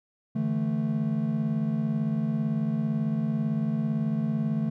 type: chord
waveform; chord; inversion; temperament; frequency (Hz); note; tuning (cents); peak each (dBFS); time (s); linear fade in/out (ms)
triangle; D suspended second; none; equal; 146.83 / 164.81 / 220; D3 / E3 / A3; 0 / 0 / 0; -28 / -29 / -25; 0.35-4.7; 10
effects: none